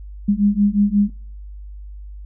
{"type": "beating tone pair", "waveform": "sine", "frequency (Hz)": [201.2, 206.8], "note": ["G3", "G#3"], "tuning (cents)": [45, -7], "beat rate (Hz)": 5.6, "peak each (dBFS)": [-17, -16], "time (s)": [0.28, 1.1], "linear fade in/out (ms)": 10, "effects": ["noise-tail reverb RT60 0.5 s tail -26 dB re dry", "added 50 Hz sine -32 dBFS peak until 2.25 s"]}